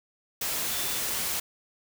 sine tone in noise, 3520 Hz, A7, in tune, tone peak -40 dBFS, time 0.71-0.99 s, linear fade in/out 5 ms, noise white, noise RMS -30 dBFS, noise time 0.41-1.4 s, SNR -13 dB, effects none

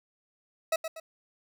40% pulse tone with echo, 646 Hz, E5, 35 cents flat, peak -23 dBFS, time 0.72-0.76 s, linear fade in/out 5 ms, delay 120 ms, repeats 2, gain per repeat -8 dB, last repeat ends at 1 s, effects none

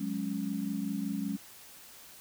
sine chord, F# suspended second, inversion none, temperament equal with one note detuned, 182.45 / 207.7 / 277.2 Hz, F#3 / G#3 / C#4, -24 / 0 / 0 cents, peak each -37 / -34 / -36 dBFS, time 0-1.37 s, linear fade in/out 10 ms, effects white hiss -52 dBFS RMS until 2.2 s

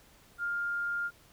sine tone, 1405 Hz, F6, 10 cents sharp, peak -30 dBFS, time 0.38-1.11 s, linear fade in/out 50 ms, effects pink hiss -60 dBFS RMS until 1.32 s

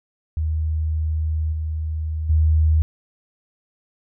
sine tone with level steps, 78.4 Hz, D#2, 14 cents sharp, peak -19 / -22 / -13 dBFS, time 0.37-2.82 s, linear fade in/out 0 ms, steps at 1.52 / 2.29 s, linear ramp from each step 10 ms, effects none

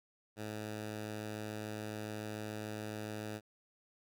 10% pulse tone, 107 Hz, A2, 48 cents flat, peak -32 dBFS, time 0.36-3.41 s, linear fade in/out 50 ms, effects none

